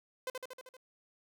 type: tone with echo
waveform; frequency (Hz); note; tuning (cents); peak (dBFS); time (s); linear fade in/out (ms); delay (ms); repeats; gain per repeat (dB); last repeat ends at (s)
sawtooth; 512; C5; -38; -31; 0.27-0.3; 2; 78; 6; -3; 0.768
effects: none